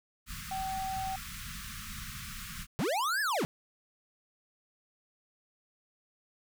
pink band-stop noise, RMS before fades -42 dBFS, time 0.26-2.67 s, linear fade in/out 50 ms, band 230 to 1100 Hz, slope 96 dB/octave
sine tone, 766 Hz, G5, 40 cents flat, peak -33 dBFS, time 0.51-1.16 s, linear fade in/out 5 ms
square linear two-way sweep, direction up then down, 113 to 1760 to 113 Hz, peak -29 dBFS, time 2.79-3.45 s, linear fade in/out 0 ms, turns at 3.21 s
effects none

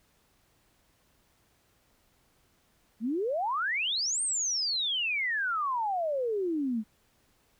sine exponential two-way sweep, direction up then down, 207.7 to 8900 to 207.7 Hz, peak -27 dBFS, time 3-6.84 s, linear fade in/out 50 ms, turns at 4.22 s, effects pink hiss -68 dBFS RMS until 7.59 s

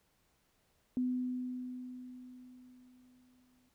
sine tone with exponential decay, 251.4 Hz, B3, 31 cents sharp, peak -29 dBFS, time 0.97-3.69 s, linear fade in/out 1 ms, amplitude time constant 590 ms, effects pink hiss -74 dBFS RMS until 3.74 s

